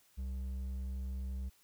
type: tone with hard clipping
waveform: sine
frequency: 65.1 Hz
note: C2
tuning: 8 cents flat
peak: -38 dBFS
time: 0.17-1.5 s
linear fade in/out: 20 ms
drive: 5 dB
effects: white hiss -68 dBFS RMS until 1.63 s